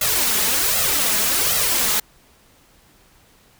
white noise with flanger, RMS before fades -19 dBFS, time 0.01-2 s, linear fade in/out 5 ms, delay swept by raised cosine 1.5 to 4.8 ms, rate 1.3 Hz, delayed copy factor +0.75, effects pink hiss -54 dBFS RMS until 3.59 s

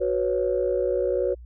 sine chord, F# suspended fourth, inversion none, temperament equal, 370 / 493.9 / 554.4 Hz, F#4 / B4 / C#5, 0 / 0 / 0 cents, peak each -25 dBFS, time 0-1.35 s, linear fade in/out 20 ms, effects tanh soft clip ceiling -12 dBFS + added 60 Hz sine -40 dBFS peak until 1.45 s

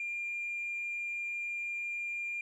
sine tone, 2398 Hz, D7, 36 cents sharp, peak -33 dBFS, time 0-2.41 s, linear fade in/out 2 ms, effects tanh soft clip ceiling -30 dBFS + 12-bit

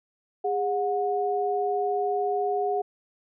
sine tone pair together, 408.3 / 728 Hz, G#4 / F#5, -29 / -28 cents, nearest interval minor seventh, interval 1001 cents, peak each -26 dBFS, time 0.44-2.82 s, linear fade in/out 10 ms, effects none

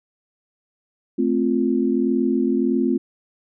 sine chord, F major, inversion first, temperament equal, 220 / 261.6 / 349.2 Hz, A3 / C4 / F4, 0 / 0 / 0 cents, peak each -22 / -20 / -22 dBFS, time 1.18-2.98 s, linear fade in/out 10 ms, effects none

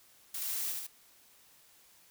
blue noise with echo, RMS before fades -38 dBFS, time 0.34-0.72 s, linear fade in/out 5 ms, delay 74 ms, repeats 2, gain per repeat -2 dB, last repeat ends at 0.868 s, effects white hiss -62 dBFS RMS until 2.1 s

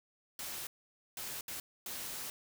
white noise bursts at uneven times, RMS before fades -42 dBFS, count 4, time 0.39-0.67 / 1.17-1.41 / 1.48-1.6 / 1.86-2.3 s, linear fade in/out 2 ms, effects none

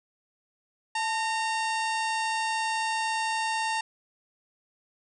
harmonic tone with a mistuned harmonic, 918 Hz, A#5, 27 cents flat, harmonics 1 / 2 / 3 / 4 / 5 / 6 / 7 / 8 / 9 / 10, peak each -28 / -33 / -35 / -41 / -40 / -42 / -47 / -47 / -45 / -47 dBFS, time 0.95-3.81 s, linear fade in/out 5 ms, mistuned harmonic 1, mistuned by -66 cents, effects none

